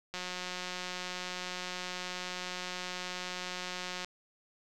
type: click train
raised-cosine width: 0.2 ms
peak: -21 dBFS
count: 708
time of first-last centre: 0.14-4.046 s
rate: 181 Hz
effects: none